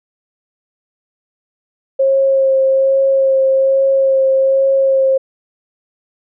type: tone with vibrato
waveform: sine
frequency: 537 Hz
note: C5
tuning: 45 cents sharp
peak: -9 dBFS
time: 1.99-5.18 s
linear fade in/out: 10 ms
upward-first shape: sine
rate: 1.2 Hz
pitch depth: 14 cents each way
effects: none